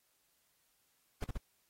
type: noise bursts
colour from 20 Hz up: brown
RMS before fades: -35 dBFS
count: 3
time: 1.22-1.375 s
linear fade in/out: 5 ms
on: 23 ms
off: 43 ms
effects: white hiss -75 dBFS RMS until 1.69 s + AAC 48 kbps